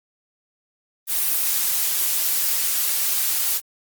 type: noise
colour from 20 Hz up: blue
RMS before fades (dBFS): -21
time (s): 1.07-3.61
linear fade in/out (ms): 50
effects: Opus 32 kbps